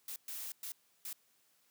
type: noise bursts at uneven times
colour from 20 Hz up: blue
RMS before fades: -43 dBFS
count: 4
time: 0.08-0.16 / 0.28-0.52 / 0.63-0.72 / 1.05-1.13 s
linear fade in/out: 2 ms
effects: white hiss -72 dBFS RMS until 1.7 s + high-pass 100 Hz 12 dB/octave